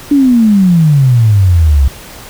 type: exponential sweep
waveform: sine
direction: down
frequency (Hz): 293.7 to 65.41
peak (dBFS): -4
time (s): 0.11-1.88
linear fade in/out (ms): 5
effects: pink hiss -31 dBFS RMS until 2.29 s